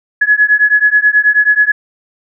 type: beating tone pair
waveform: sine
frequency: 1688 / 1697.3 Hz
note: G#6 / G#6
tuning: +28 / +37 cents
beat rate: 9.3 Hz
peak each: -10 dBFS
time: 0.21-1.72 s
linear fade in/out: 10 ms
effects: none